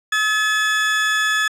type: tone pair together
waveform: 35% pulse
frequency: 1282 / 1716 Hz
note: E6 / A6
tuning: -49 / -44 cents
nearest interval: perfect fourth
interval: 505 cents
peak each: -22 / -15 dBFS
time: 0.12-1.48 s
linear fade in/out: 5 ms
effects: low-pass 8000 Hz 12 dB/octave